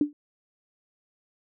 sine tone with exponential decay, 293.7 Hz, D4, in tune, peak -15 dBFS, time 0.01-0.13 s, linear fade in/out 2 ms, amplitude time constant 26 ms, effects none

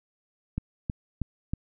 click train, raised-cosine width 5 ms, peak -16 dBFS, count 4, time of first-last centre 0.58-1.535 s, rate 3.14 Hz, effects none

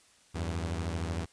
sawtooth beating tone pair, 82.41 / 95.41 Hz, E2 / G2, 0 / -46 cents, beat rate 13 Hz, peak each -29 / -33 dBFS, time 0.34-1.26 s, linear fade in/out 20 ms, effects white hiss -62 dBFS RMS until 1.32 s + resampled to 22050 Hz

